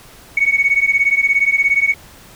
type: beating tone pair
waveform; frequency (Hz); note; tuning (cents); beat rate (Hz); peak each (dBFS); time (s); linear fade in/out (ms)
sine; 2217 / 2234; C#7 / C#7; 0 / +13; 17; -14; 0.37-1.94; 5
effects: tanh soft clip ceiling -4 dBFS + pink hiss -42 dBFS RMS until 2.35 s